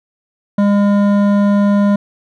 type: tone with hard clipping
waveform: sine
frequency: 202.8 Hz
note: G#3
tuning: 41 cents flat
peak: -11 dBFS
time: 0.58-1.96 s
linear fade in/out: 5 ms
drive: 12 dB
effects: none